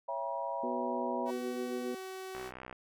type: chord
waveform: sine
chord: C# diminished seventh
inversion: none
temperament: just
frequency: 554.4 / 665.2 / 798.3 / 957.9 Hz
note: C#5 / E5 / G5 / Bb5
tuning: 0 / +16 / +31 / +47 cents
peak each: -40 / -39 / -43 / -37 dBFS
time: 0.08-1.31 s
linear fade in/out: 10 ms
type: harmonic tone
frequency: 123.47 Hz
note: B2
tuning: in tune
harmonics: 2 / 3 / 4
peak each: -38 / -40 / -41 dBFS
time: 0.63-1.95 s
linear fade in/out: 5 ms
type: tone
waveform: sawtooth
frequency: 377.7 Hz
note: F#4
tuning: 36 cents sharp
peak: -37 dBFS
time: 1.25-2.52 s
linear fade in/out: 50 ms
type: click train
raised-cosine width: 0.5 ms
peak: -29 dBFS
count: 25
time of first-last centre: 2.35-2.727 s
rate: 63.6 Hz
effects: none